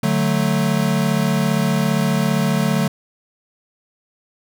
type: chord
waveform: square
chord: D major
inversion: none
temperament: equal with one note detuned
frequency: 147.34 / 185 / 220 Hz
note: D3 / F#3 / A3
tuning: +6 / 0 / 0 cents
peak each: -21 dBFS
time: 0.03-2.88 s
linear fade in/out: 5 ms
effects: none